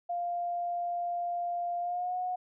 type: tone with pitch glide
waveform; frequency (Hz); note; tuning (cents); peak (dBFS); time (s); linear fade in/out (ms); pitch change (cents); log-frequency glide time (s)
sine; 698.5 to 729; F5 to F#5; 0 to -26; -30; 0.09-2.36; 10; +74; 1.8-2.16
effects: none